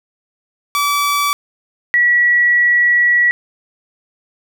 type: tone pair in turn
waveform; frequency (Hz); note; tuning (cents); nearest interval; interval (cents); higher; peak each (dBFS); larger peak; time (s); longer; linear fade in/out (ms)
sawtooth / sine; 1152 / 1934; D6 / B6; -34 / -37; major sixth; 897; second; -10 / -9; second; 0.75-1.33 / 1.94-3.31; second; 0
effects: none